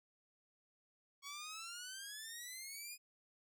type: exponential sweep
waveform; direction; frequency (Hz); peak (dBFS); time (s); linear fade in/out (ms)
10% pulse; up; 1108.7 to 2489; -38; 1.22-2.98; 50
effects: none